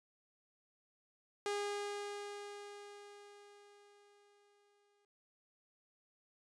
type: tone with exponential decay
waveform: sawtooth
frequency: 408.5 Hz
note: G#4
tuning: 29 cents flat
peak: -31 dBFS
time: 1.46-5.05 s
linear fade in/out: 1 ms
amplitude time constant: 780 ms
effects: resampled to 22050 Hz